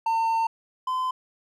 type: tone pair in turn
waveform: triangle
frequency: 905 / 1024.5 Hz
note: A5 / C6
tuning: +48 / -37 cents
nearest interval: major second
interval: 215 cents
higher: second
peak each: -19 / -22 dBFS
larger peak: first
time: 0.06-0.47 / 0.87-1.11 s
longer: first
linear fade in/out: 5 ms
effects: none